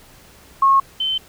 sine tone pair in turn, 1088 / 3077 Hz, C#6 / G7, -33 / -33 cents, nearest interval octave + tritone, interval 1800 cents, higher second, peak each -10 / -18 dBFS, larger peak first, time 0.62-0.8 / 1-1.18 s, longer neither, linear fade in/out 5 ms, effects pink hiss -47 dBFS RMS until 1.28 s

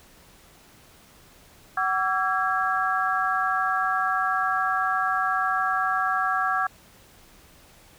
sine tone cluster, 752 / 1144 / 1343 / 1642 Hz, F#5 / D6 / E6 / G#6, +28 / -46 / +32 / -20 cents, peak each -27 dBFS, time 1.77-6.67 s, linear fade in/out 5 ms, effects pink hiss -53 dBFS RMS until 7.98 s

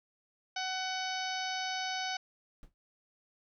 harmonic tone, 750 Hz, F#5, 23 cents sharp, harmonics 1 / 2 / 3 / 4 / 5 / 6 / 7 / 8, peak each -37 / -40 / -42 / -43 / -44 / -45 / -45 / -46 dBFS, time 0.56-2.17 s, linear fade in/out 5 ms
brown noise with exponential decay, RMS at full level -45 dBFS, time 2.63-2.74 s, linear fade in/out 0 ms, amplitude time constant 23 ms
effects none

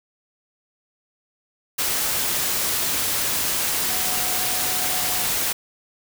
sine tone in noise, 736 Hz, F#5, 9 cents flat, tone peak -34 dBFS, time 3.89-5.25 s, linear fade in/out 10 ms, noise white, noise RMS -23 dBFS, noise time 1.78-5.53 s, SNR -14 dB, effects none

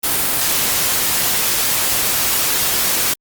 white noise, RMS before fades -17 dBFS, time 0.03-3.14 s, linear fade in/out 10 ms, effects Opus 32 kbps

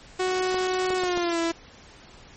sawtooth tone with pitch glide, 370 to 333.5 Hz, F#4 to E4, 0 to +20 cents, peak -19 dBFS, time 0.19-1.52 s, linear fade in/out 10 ms, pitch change -180 cents, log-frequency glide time 0.97-1.39 s
clicks, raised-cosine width 1 ms, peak -19 dBFS, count 4, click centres 0.544 / 0.905 / 1.036 / 1.175 s
effects pink hiss -49 dBFS RMS until 2.36 s + MP3 32 kbps

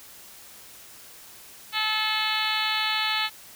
harmonic tone, 433 Hz, A4, 28 cents flat, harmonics 2 / 3 / 4 / 5 / 6 / 7 / 8 / 9 / 10, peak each -32 / -32 / -32 / -32 / -32 / -32 / -32 / -32 / -32 dBFS, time 1.72-3.3 s, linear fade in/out 50 ms, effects white hiss -47 dBFS RMS until 3.55 s

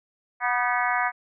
harmonic tone with a mistuned harmonic, 244.4 Hz, B3, 18 cents flat, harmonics 3 / 4 / 5 / 6 / 7 / 8 / 9, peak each -27 / -28 / -29 / -30 / -30 / -31 / -32 dBFS, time 0.4-1.12 s, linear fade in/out 50 ms, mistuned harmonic 6, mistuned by +63 cents, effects none

